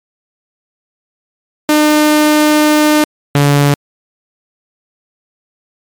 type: tone pair in turn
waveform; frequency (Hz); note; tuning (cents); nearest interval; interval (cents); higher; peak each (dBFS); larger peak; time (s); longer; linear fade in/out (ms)
sawtooth; 302.3 / 143.24; D#4 / D3; -50 / -43; octave + minor second; 1293; first; -3; neither; 1.69-3.04 / 3.35-3.74; first; 2
effects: MP3 96 kbps